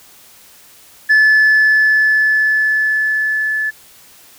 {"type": "tone with level ramp", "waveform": "sine", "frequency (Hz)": 1732, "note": "A6", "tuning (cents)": -28, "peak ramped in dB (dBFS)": [-4, -15], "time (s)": [1.09, 3.71], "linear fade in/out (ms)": 20, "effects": ["tanh soft clip ceiling -6 dBFS", "white hiss -44 dBFS RMS until 4.38 s"]}